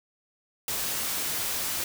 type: noise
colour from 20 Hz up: white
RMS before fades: -30 dBFS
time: 0.68-1.84 s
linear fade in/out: 2 ms
effects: none